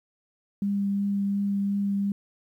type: tone with vibrato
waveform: sine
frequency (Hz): 200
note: G3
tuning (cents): +35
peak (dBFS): -23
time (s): 0.62-2.12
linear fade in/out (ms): 2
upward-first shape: triangle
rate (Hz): 2.8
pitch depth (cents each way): 11
effects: 10-bit